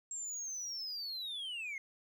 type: linear sweep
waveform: sine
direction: down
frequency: 7550 to 2093 Hz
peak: -36 dBFS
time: 0.11-1.78 s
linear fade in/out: 2 ms
effects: tanh soft clip ceiling -38 dBFS + 12-bit